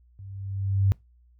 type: tone with level ramp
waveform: sine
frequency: 97.8 Hz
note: G2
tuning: 4 cents flat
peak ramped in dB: -40 to -16 dBFS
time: 0.19-0.92 s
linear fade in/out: 0 ms
effects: noise-tail reverb RT60 0.2 s tail -23 dB re dry + added 60 Hz sine -55 dBFS peak until 1.39 s